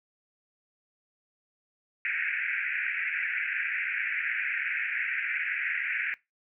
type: band-pass noise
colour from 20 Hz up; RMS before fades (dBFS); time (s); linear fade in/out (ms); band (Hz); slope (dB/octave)
white; -31; 2.05-6.14; 0; 1500 to 2500; 96
effects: noise-tail reverb RT60 0.2 s tail -20 dB re dry